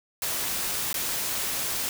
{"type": "noise with dropouts", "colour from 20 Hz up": "white", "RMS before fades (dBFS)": -29, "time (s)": [0.22, 1.89], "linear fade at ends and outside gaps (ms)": 1, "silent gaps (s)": [0.929, 0.942], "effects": []}